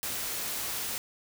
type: noise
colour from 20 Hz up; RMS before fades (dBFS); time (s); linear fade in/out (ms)
white; -34; 0.03-0.98; 0
effects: none